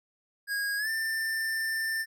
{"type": "tone with pitch glide", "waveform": "square", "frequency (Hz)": [1639, 1787.3], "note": ["G#6", "A6"], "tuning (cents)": [-23, 27], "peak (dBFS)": -29, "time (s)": [0.47, 2.06], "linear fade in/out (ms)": 50, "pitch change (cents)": 150, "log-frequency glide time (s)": [0.77, 0.89], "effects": []}